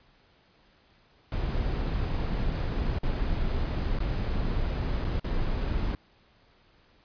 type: noise with dropouts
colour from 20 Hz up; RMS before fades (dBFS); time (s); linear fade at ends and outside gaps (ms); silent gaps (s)
brown; -28; 1.32-5.95; 1; 2.986-3.033 / 3.988-4.003 / 5.044-5.049 / 5.197-5.244
effects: pink hiss -62 dBFS RMS until 7.04 s + resampled to 11025 Hz